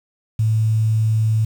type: tone with quantisation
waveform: sine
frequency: 110 Hz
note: A2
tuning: in tune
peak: -14 dBFS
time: 0.39-1.45 s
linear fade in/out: 5 ms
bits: 7
effects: none